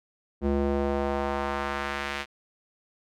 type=tone with band-pass filter sweep; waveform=square; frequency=70.1 Hz; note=C#2; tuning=20 cents sharp; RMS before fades=-28 dBFS; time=0.41-2.26 s; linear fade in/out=50 ms; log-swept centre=310 to 2400 Hz; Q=1.1; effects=none